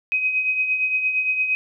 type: tone with tremolo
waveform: sine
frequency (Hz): 2522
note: D#7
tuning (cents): +23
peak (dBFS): -16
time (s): 0.12-1.55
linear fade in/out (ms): 0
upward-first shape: triangle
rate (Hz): 8.7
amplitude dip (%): 60
effects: none